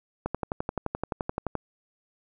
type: click train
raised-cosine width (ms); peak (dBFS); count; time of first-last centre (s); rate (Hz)
1; -14; 16; 0.26-1.553; 11.6
effects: none